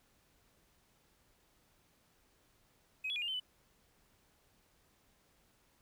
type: tone with pitch steps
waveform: triangle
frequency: 2532 / 3379 / 2438 / 2818 / 3078 / 2992 Hz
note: D#7 / G#7 / D#7 / F7 / G7 / F#7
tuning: +30 / +29 / -36 / +15 / -32 / +19 cents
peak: -32 dBFS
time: 3.04-3.4 s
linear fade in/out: 10 ms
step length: 60 ms
effects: tanh soft clip ceiling -33 dBFS + pink hiss -71 dBFS RMS until 5.81 s